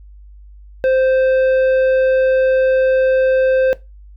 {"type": "tone with tanh clipping", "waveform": "sine", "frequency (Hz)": 522, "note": "C5", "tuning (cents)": -4, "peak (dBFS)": -13, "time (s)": [0.84, 3.73], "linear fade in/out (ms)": 0, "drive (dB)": 9, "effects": ["noise-tail reverb RT60 0.2 s tail -17 dB re dry", "added 50 Hz sine -37 dBFS peak until 4.16 s"]}